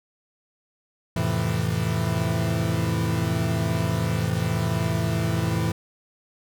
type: chord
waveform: 40% pulse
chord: F major seventh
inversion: none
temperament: equal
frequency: 87.31 / 110 / 130.81 / 164.81 Hz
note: F2 / A2 / C3 / E3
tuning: 0 / 0 / 0 / 0 cents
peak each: -30 / -25 / -30 / -25 dBFS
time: 1.16-5.72 s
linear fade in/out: 5 ms
effects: none